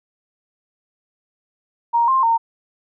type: tone with pitch steps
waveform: sine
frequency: 937 / 1055 / 917 Hz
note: A#5 / C6 / A#5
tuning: +9 / +14 / -29 cents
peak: -13 dBFS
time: 1.93-2.38 s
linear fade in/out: 20 ms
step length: 150 ms
effects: none